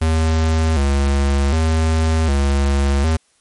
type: tone with vibrato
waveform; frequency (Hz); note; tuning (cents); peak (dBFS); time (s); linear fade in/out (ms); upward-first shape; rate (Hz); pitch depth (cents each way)
square; 74.7; D2; +30; -14; 0.01-3.17; 10; square; 0.66; 120
effects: white hiss -59 dBFS RMS until 3.4 s + MP3 48 kbps